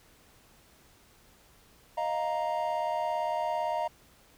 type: chord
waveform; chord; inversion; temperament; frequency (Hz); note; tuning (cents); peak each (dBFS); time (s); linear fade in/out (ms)
triangle; Eb suspended second; none; just; 622.3 / 700 / 933.4; Eb5 / F5 / Bb5; 0 / +4 / +2; -31 / -31 / -30; 1.97-3.88; 10
effects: pink hiss -60 dBFS RMS until 4.37 s